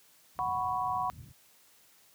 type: low-pass noise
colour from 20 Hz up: white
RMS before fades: -47 dBFS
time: 0.35-1.33 s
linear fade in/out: 50 ms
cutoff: 160 Hz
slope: 24 dB/octave
type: chord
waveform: sine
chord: F# suspended fourth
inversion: none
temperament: equal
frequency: 740 / 987.8 / 1108.7 Hz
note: F#5 / B5 / C#6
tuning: 0 / 0 / 0 cents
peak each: -33 / -33 / -34 dBFS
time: 0.39-1.1 s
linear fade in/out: 0 ms
effects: white hiss -62 dBFS RMS until 2.14 s + high-pass 80 Hz 12 dB/octave